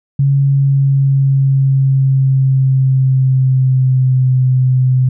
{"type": "tone with pitch glide", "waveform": "sine", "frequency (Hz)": [138.59, 128.56], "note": ["C#3", "C3"], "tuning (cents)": [0, -30], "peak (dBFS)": -8, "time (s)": [0.19, 5.09], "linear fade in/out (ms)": 5, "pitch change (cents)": -130, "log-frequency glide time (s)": [0.39, 4.44], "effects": []}